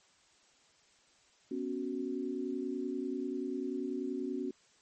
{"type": "chord", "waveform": "sine", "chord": "B suspended second", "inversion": "none", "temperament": "equal", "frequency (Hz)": [246.9, 277.2, 370], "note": ["B3", "C#4", "F#4"], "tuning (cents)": [0, 0, 0], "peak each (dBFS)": [-39, -37, -38], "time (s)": [1.51, 4.51], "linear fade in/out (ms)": 5, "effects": ["white hiss -66 dBFS RMS until 4.81 s", "MP3 32 kbps"]}